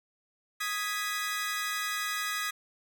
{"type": "chord", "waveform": "sawtooth", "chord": "G# minor", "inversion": "second", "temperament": "equal with one note detuned", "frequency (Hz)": [1248.8, 1661.2, 1975.5], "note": ["D#6", "G#6", "B6"], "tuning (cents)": [6, 0, 0], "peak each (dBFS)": [-31, -32, -32], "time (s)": [0.6, 2.51], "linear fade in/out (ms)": 10, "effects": []}